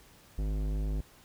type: tone with tanh clipping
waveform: sine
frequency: 51.4 Hz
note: G#1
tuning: 17 cents flat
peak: -31 dBFS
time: 0.38-1.01 s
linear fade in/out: 5 ms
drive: 17 dB
effects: pink hiss -58 dBFS RMS until 1.24 s